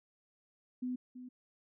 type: tone with echo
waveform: sine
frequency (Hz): 251.1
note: B3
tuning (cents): +29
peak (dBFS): -34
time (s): 0.82-0.96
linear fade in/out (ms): 10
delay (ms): 330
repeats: 1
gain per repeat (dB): -11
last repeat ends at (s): 1.29
effects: none